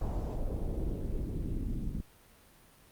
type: noise with low-pass filter sweep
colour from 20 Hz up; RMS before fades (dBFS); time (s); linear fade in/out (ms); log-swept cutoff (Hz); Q
brown; -34; 0.01-2.01; 5; 800 to 230; 1.7
effects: pink hiss -60 dBFS RMS until 2.91 s + Opus 48 kbps